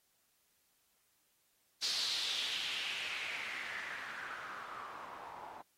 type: noise with low-pass filter sweep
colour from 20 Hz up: blue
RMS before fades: -41 dBFS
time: 1.82-5.62 s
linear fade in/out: 10 ms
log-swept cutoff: 4600 to 820 Hz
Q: 3.9
effects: white hiss -75 dBFS RMS until 5.77 s + AAC 48 kbps